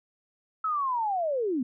sine linear sweep, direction down, 1312 to 231.6 Hz, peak -25 dBFS, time 0.64-1.63 s, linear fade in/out 5 ms, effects none

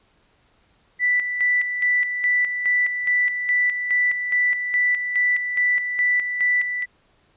sine tone with tremolo, 1975.5 Hz, B6, in tune, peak -16 dBFS, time 0.99-6.86 s, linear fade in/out 50 ms, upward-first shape square, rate 2.4 Hz, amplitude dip 55%, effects pink hiss -61 dBFS RMS until 7.36 s + resampled to 8000 Hz

